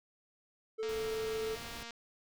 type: tone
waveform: triangle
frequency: 440 Hz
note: A4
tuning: in tune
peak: -32 dBFS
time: 0.78-1.56 s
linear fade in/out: 20 ms
type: click train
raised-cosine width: 0.2 ms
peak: -29 dBFS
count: 252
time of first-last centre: 0.83-1.907 s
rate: 233 Hz
type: noise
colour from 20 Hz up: pink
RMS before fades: -48 dBFS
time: 0.89-1.83 s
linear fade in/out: 0 ms
effects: none